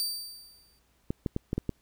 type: tone with exponential decay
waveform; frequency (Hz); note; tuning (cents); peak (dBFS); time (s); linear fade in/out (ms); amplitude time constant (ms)
sawtooth; 4643; D8; -21; -24; 0-0.79; 0; 170
type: clicks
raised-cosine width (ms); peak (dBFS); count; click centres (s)
3; -16; 6; 1.105 / 1.262 / 1.364 / 1.531 / 1.58 / 1.693
effects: added 60 Hz sine -69 dBFS peak until 1.81 s + pink hiss -69 dBFS RMS until 1.81 s